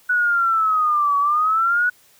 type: linear two-way sweep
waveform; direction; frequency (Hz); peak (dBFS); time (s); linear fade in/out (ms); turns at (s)
sine; down then up; 1481 to 1127 to 1481; -15; 0.09-1.9; 10; 1.18
effects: white hiss -54 dBFS RMS until 2.19 s